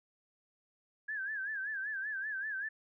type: tone with vibrato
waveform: sine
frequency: 1645 Hz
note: G#6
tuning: 17 cents flat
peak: -35 dBFS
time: 1.08-2.69 s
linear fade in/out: 10 ms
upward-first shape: sine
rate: 5.2 Hz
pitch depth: 120 cents each way
effects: none